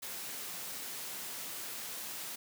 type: high-pass noise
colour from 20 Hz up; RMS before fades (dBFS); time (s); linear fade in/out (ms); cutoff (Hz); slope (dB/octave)
white; -42; 0.02-2.36; 10; 130; 12
effects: none